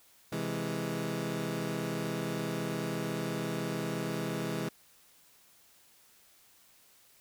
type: chord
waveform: 20% pulse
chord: C augmented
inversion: none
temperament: equal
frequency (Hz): 130.81 / 164.81 / 207.7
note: C3 / E3 / G#3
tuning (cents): 0 / 0 / 0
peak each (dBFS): -34 / -31 / -32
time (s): 0.32-4.69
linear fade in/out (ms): 5
effects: white hiss -62 dBFS RMS until 7.2 s